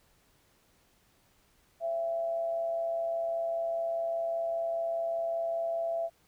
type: tone with amplitude modulation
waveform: sine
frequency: 669 Hz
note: E5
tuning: 25 cents sharp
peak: -27 dBFS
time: 1.8-6.1 s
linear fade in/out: 50 ms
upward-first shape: sine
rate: 125 Hz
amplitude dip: 40%
effects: pink hiss -67 dBFS RMS until 6.27 s